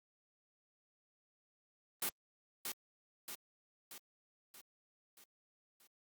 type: noise with echo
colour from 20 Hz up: white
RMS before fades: -36 dBFS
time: 2.02-2.09 s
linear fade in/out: 2 ms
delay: 630 ms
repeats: 6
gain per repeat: -5 dB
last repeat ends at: 5.87 s
effects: high-pass 200 Hz 12 dB/octave + Opus 32 kbps